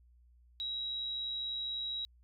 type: tone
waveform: sine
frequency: 3856 Hz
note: B7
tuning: 42 cents flat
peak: -35 dBFS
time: 0.6-2.05 s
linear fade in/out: 0 ms
effects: added 60 Hz sine -60 dBFS peak until 2.23 s